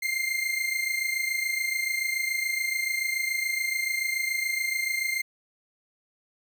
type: tone pair together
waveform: 40% pulse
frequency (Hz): 2091 / 2118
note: C7 / C7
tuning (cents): -2 / +21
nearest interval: unison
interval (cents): 23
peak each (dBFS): -28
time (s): 0.02-5.22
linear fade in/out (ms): 10
effects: none

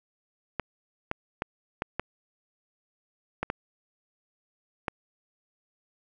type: clicks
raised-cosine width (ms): 0.5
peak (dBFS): -13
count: 8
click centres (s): 0.597 / 1.114 / 1.421 / 1.821 / 1.996 / 3.43 / 3.501 / 4.882
effects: none

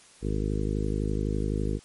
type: harmonic tone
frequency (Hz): 51.91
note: G#1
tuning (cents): 0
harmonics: 1 / 2 / 3 / 4 / 5 / 6 / 7 / 8 / 9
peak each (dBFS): -29 / -32 / -34 / -35 / -36 / -37 / -37 / -38 / -39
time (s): 0.21-1.8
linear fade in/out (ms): 50
effects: white hiss -54 dBFS RMS until 1.84 s + MP3 48 kbps

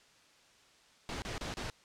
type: noise bursts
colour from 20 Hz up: pink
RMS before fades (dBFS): -39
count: 4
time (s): 1.09-1.7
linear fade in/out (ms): 0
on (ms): 130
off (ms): 30
effects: white hiss -63 dBFS RMS until 1.84 s + low-pass 6000 Hz 12 dB/octave

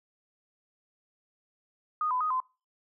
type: tone with pitch steps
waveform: sine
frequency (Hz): 1236 / 1006 / 1246 / 1027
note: D#6 / B5 / D#6 / C6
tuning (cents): -12 / +32 / +2 / -33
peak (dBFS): -26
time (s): 2.01-2.402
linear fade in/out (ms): 2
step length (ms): 98
effects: noise-tail reverb RT60 0.3 s tail -23 dB re dry

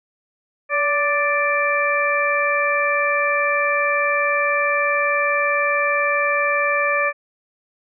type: harmonic tone with a mistuned harmonic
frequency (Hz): 587.3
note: D5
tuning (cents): 0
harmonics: 1 / 2 / 3 / 4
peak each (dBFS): -22 / -22 / -22 / -22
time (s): 0.69-7.13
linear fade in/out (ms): 50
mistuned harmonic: 1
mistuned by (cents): -40
effects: none

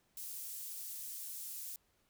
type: high-pass noise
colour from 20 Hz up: pink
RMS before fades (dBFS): -45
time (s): 0.17-1.76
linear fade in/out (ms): 2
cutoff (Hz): 10000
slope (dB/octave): 12
effects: pink hiss -75 dBFS RMS until 2.09 s

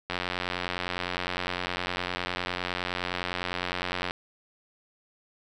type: click train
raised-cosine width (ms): 0.3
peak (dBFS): -13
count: 361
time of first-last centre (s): 0.1-4.109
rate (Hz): 89.8
effects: none

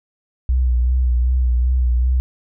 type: tone with vibrato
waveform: sine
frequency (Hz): 62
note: B1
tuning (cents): +7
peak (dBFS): -13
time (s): 0.49-2.2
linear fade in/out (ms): 0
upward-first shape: sine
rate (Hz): 2.6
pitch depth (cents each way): 45
effects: none

